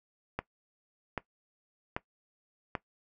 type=click train; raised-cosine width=0.5 ms; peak=-17 dBFS; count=4; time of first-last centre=0.39-2.752 s; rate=1.27 Hz; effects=noise-tail reverb RT60 0.1 s tail -18 dB re dry